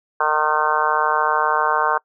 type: harmonic tone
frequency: 153 Hz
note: D#3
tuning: 29 cents flat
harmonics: 3 / 4 / 5 / 6 / 7 / 8 / 9 / 10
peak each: -27 / -27 / -25 / -22 / -21 / -25 / -26 / -24 dBFS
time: 0.2-1.98 s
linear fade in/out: 5 ms
effects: noise-tail reverb RT60 0.1 s tail -24 dB re dry